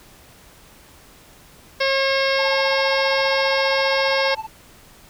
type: harmonic tone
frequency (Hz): 541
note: C#5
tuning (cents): -42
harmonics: 1 / 2 / 3 / 4 / 5 / 6 / 7 / 8 / 9 / 10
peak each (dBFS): -20 / -27 / -25 / -25 / -30 / -31 / -31 / -33 / -31 / -30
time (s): 1.8-4.35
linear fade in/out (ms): 10
type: tone with tremolo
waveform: triangle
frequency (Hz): 880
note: A5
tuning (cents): 0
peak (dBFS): -21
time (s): 2.38-4.47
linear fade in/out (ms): 20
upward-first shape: triangle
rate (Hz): 15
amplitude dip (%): 100
effects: pink hiss -48 dBFS RMS until 5.09 s